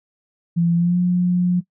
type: tone with pitch glide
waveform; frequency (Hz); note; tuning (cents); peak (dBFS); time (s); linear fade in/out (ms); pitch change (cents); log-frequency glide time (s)
sine; 170 to 178.55; F3 to F3; -46 to +39; -14; 0.56-1.61; 20; +85; 0.76-0.98
effects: noise-tail reverb RT60 0.1 s tail -19 dB re dry